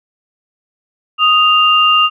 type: tone pair together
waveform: sine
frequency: 1244.6 / 2794 Hz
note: D#6 / F7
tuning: 0 / 0 cents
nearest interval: octave + major second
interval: 1400 cents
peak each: -10 dBFS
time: 1.18-2.1 s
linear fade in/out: 50 ms
effects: none